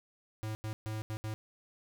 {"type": "tone bursts at uneven times", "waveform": "square", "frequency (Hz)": 108.7, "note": "A2", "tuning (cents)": -21, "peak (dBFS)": -36, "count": 5, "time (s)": [[0.43, 0.55], [0.64, 0.73], [0.86, 1.02], [1.1, 1.17], [1.24, 1.34]], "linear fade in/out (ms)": 0, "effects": []}